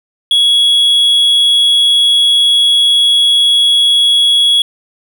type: tone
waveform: triangle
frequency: 3346 Hz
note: G#7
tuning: 12 cents sharp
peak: -5 dBFS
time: 0.31-4.62 s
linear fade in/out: 2 ms
effects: none